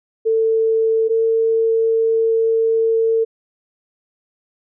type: tone pair in turn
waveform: sine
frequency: 446.7 / 450.8 Hz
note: A4 / A4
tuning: +26 / +42 cents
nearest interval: unison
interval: 16 cents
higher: second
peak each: -13 dBFS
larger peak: neither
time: 0.25-1.09 / 1.09-3.25 s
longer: second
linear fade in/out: 20 ms
effects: none